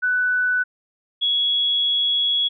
sine tone pair in turn, 1492 / 3349 Hz, F#6 / G#7, +14 / +14 cents, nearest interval octave + major second, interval 1400 cents, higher second, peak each -17 dBFS, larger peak neither, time 0.02-0.64 / 1.21-2.49 s, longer second, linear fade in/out 20 ms, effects none

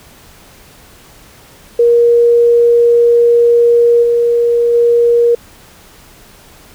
sine tone with level steps, 472.7 Hz, A#4, 24 cents sharp, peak -5 / -8 / -6 dBFS, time 1.79-5.35 s, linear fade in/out 5 ms, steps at 4.02 / 4.73 s, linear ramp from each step 20 ms, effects pink hiss -41 dBFS RMS until 6.74 s

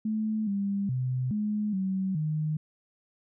sine tone with pitch steps, 216.9 / 199.3 / 127.7 / 210.5 / 190.2 / 154.1 Hz, A3 / G3 / C3 / G#3 / F#3 / D#3, -25 / +29 / -42 / +24 / +48 / -16 cents, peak -26 dBFS, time 0.05-2.57 s, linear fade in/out 5 ms, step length 420 ms, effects none

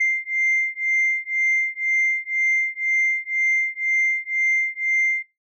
sine beating tone pair, 2093 / 2095 Hz, C7 / C7, 0 / +2 cents, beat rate 2 Hz, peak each -21 dBFS, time 0-5.23 s, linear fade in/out 10 ms, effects noise-tail reverb RT60 0.2 s tail -19 dB re dry + tanh soft clip ceiling -13 dBFS

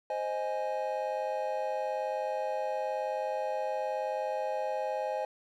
triangle chord, Ab major, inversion first, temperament equal, 523.3 / 622.3 / 830.6 Hz, C5 / Eb5 / Ab5, 0 / 0 / 0 cents, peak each -33 dBFS, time 0.1-5.25 s, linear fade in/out 2 ms, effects none

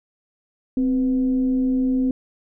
sine tone with frequency modulation, 259.5 Hz, C4, 14 cents flat, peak -17 dBFS, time 0.77-2.11 s, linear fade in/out 2 ms, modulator 233 Hz, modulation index 0.29, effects none

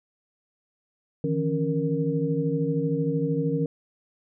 sine tone cluster, 152.8 / 165.8 / 276.2 / 466.4 Hz, D#3 / E3 / C#4 / A#4, -31 / +10 / -6 / +1 cents, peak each -28 dBFS, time 1.24-3.66 s, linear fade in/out 2 ms, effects none

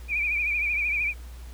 sine tone with vibrato, 2380 Hz, D7, 22 cents sharp, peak -23 dBFS, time 0.08-1.14 s, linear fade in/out 50 ms, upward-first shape triangle, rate 13 Hz, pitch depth 89 cents each way, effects added 60 Hz sine -38 dBFS peak until 1.53 s + pink hiss -52 dBFS RMS until 1.53 s

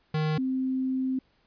square / sine tone pair in turn, 154.8 / 260.8 Hz, D#3 / C4, -9 / -5 cents, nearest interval major sixth, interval 904 cents, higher second, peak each -25 dBFS, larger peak neither, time 0.14-0.38 / 0.38-1.19 s, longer second, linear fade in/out 5 ms, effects pink hiss -67 dBFS RMS until 1.46 s + resampled to 11025 Hz

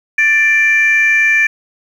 sine tone pair together, 1767.3 / 2359 Hz, A6 / D7, +7 / +7 cents, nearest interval perfect fourth, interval 500 cents, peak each -10 dBFS, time 0.18-1.47 s, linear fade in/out 5 ms, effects tanh soft clip ceiling -3 dBFS + 7-bit

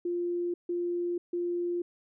sine tone bursts, 349.2 Hz, F4, in tune, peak -28 dBFS, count 3, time 0.05-1.82 s, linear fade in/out 5 ms, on 490 ms, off 150 ms, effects none

